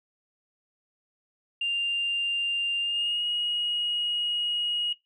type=tone with pitch glide; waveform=sine; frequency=2794 to 2888 Hz; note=F7 to F#7; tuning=0 to -43 cents; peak=-24 dBFS; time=1.61-4.93 s; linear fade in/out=5 ms; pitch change=+57 cents; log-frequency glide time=2.8-3.26 s; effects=noise-tail reverb RT60 0.2 s tail -19 dB re dry + tanh soft clip ceiling -20 dBFS